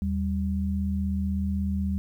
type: tone pair together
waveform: sine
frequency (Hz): 79.35 / 195.6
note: D#2 / G3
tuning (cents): +35 / -4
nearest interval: octave + major third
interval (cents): 1561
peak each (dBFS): -27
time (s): 0.02-1.98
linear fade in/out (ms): 0
effects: 10-bit